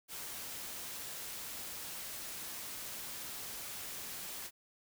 white noise, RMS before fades -44 dBFS, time 0.08-4.51 s, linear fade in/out 50 ms, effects none

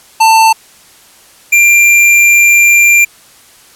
square tone pair in turn, 891 / 2379 Hz, A5 / D7, +22 / +22 cents, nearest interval octave + perfect fourth, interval 1700 cents, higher second, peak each -4 dBFS, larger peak neither, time 0.2-0.53 / 1.52-3.05 s, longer second, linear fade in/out 10 ms, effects white hiss -41 dBFS RMS until 3.75 s + low-pass 12000 Hz 12 dB/octave

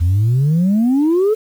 sine exponential sweep, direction up, 81.5 to 448.2 Hz, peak -9 dBFS, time 0-1.35 s, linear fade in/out 20 ms, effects tanh soft clip ceiling -9 dBFS + 7-bit

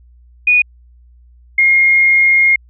sine tone pair in turn, 2465 / 2138 Hz, D#7 / C7, -17 / +37 cents, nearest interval major second, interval 246 cents, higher first, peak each -7 dBFS, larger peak neither, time 0.47-0.62 / 1.58-2.56 s, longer second, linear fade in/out 5 ms, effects added 60 Hz sine -42 dBFS peak until 2.69 s

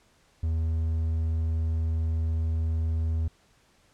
triangle tone, 80.7 Hz, E2, 36 cents flat, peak -22 dBFS, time 0.43-3.28 s, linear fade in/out 5 ms, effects pink hiss -63 dBFS RMS until 3.93 s + low-pass 9000 Hz 12 dB/octave

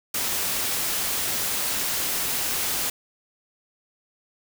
white noise, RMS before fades -26 dBFS, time 0.14-2.9 s, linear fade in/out 5 ms, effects none

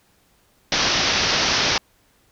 white low-pass noise, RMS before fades -20 dBFS, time 0.72-1.78 s, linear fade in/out 2 ms, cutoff 6000 Hz, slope 96 dB/octave, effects pink hiss -60 dBFS RMS until 2.31 s

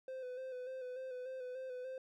triangle tone with vibrato, 511 Hz, C5, 41 cents flat, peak -40 dBFS, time 0.08-1.98 s, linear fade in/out 2 ms, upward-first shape square, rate 3.4 Hz, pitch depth 33 cents each way, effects none

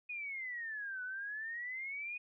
sine exponential two-way sweep, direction down then up, 2489 to 1480 to 2489 Hz, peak -39 dBFS, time 0.09-2.18 s, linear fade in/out 10 ms, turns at 1.03 s, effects none

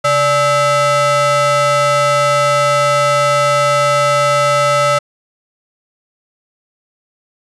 square ring-modulated tone, 360 Hz, F#4, 47 cents flat, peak -8 dBFS, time 0.04-4.99 s, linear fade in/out 10 ms, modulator 943 Hz, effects resampled to 24000 Hz

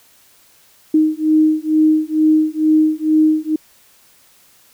sine beating tone pair, 310 / 312.2 Hz, D#4 / D#4, -6 / +6 cents, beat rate 2.2 Hz, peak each -14 dBFS, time 0.94-3.56 s, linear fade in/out 5 ms, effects white hiss -51 dBFS RMS until 4.73 s

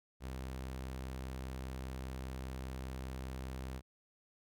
sawtooth tone, 65 Hz, C2, 11 cents flat, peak -37 dBFS, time 0.2-3.82 s, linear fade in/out 50 ms, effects none

